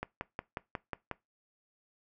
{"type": "click train", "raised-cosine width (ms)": 0.5, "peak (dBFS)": -20, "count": 7, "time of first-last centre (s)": [0.03, 1.113], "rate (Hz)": 5.54, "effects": ["noise-tail reverb RT60 0.2 s tail -21 dB re dry"]}